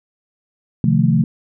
sine chord, F dominant seventh, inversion second, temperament equal with one note detuned, 130.81 / 155.11 / 174.61 / 220 Hz, C3 / Eb3 / F3 / A3, 0 / -5 / 0 / 0 cents, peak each -17 dBFS, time 0.84-1.24 s, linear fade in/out 2 ms, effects none

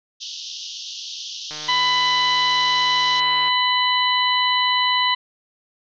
pink band-pass noise, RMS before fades -33 dBFS, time 0.2-3.21 s, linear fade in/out 20 ms, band 2900 to 6200 Hz, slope 96 dB/octave
click train, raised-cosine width 0.3 ms, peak -20 dBFS, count 301, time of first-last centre 1.51-3.484 s, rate 152 Hz
harmonic tone, 998 Hz, B5, 18 cents sharp, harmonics 1 / 2 / 3 / 4, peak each -20 / -23 / -22 / -23 dBFS, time 1.68-5.15 s, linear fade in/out 10 ms
effects none

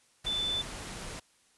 sine tone in noise, 3515 Hz, A7, 2 cents flat, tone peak -29 dBFS, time 0.26-0.62 s, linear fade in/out 10 ms, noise pink, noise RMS -41 dBFS, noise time 0.24-1.2 s, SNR +9 dB, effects white hiss -66 dBFS RMS until 1.57 s + resampled to 24000 Hz

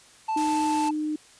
triangle tone, 880 Hz, A5, in tune, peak -22 dBFS, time 0.28-0.91 s, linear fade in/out 10 ms
sine tone with pitch glide, 307.4 to 305.1 Hz, D#4 to D#4, -21 to -34 cents, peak -25 dBFS, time 0.36-1.16 s, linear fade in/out 5 ms, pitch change -13 cents, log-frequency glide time 0.66-0.87 s
white noise, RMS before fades -36 dBFS, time 0.37-0.89 s, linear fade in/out 5 ms
effects white hiss -53 dBFS RMS until 1.39 s + resampled to 22050 Hz

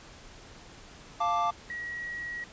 triangle chord, D minor, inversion first, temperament equal, 698.5 / 880 / 1174.7 Hz, F5 / A5 / D6, 0 / 0 / 0 cents, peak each -28 / -29 / -26 dBFS, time 1.2-1.51 s, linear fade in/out 10 ms
sine tone, 1911 Hz, A#6, 43 cents sharp, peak -34 dBFS, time 1.7-2.44 s, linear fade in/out 2 ms
effects pink hiss -50 dBFS RMS until 2.52 s + resampled to 16000 Hz

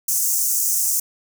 pink high-pass noise, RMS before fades -20 dBFS, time 0.08-1 s, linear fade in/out 5 ms, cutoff 6000 Hz, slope 48 dB/octave, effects none

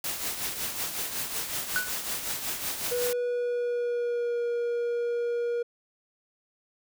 white noise with tremolo, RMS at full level -30 dBFS, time 0.04-3.13 s, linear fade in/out 2 ms, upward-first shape triangle, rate 5.4 Hz, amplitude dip 60%
triangle tone with exponential decay, 1484 Hz, F#6, 5 cents sharp, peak -20 dBFS, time 1.76-2.01 s, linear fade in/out 0 ms, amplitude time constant 53 ms
triangle tone with pitch glide, 488.2 to 475.4 Hz, B4 to A#4, -20 to +34 cents, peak -24 dBFS, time 2.91-5.63 s, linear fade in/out 10 ms, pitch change -46 cents, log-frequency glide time 3.14-4.43 s
effects none

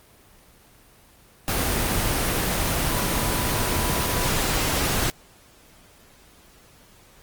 sine tone in noise, 987.8 Hz, B5, in tune, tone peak -32 dBFS, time 2.92-4.29 s, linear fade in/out 0 ms, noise pink, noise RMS -23 dBFS, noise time 1.48-5.1 s, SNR -12 dB, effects pink hiss -53 dBFS RMS until 7.22 s + Opus 24 kbps

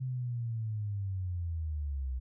sine linear sweep, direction down, 130.81 to 61.74 Hz, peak -32 dBFS, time 0-2.2 s, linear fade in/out 20 ms, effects none

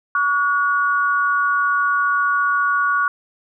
sine tone pair together, 1134.4 / 1449 Hz, C#6 / F#6, +40 / -37 cents, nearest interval major third, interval 423 cents, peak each -18 dBFS, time 0.15-3.08 s, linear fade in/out 2 ms, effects none

